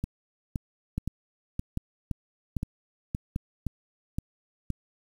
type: two click trains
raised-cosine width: 5 ms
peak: -17 / -16 dBFS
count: 10 / 4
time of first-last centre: 0.04-4.703 / 0.98-3.361 s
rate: 1.93 / 1.26 Hz
effects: 8-bit